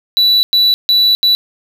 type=tone bursts at uneven times; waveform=triangle; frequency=3951 Hz; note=B7; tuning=in tune; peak=-6 dBFS; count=4; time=0.17-0.43 / 0.53-0.74 / 0.89-1.15 / 1.23-1.35 s; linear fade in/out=0 ms; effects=none